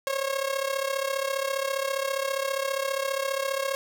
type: tone with amplitude modulation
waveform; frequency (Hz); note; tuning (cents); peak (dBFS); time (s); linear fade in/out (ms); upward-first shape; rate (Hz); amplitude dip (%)
sawtooth; 544; C#5; -33; -19; 0.07-3.75; 0; sine; 34.9; 75
effects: none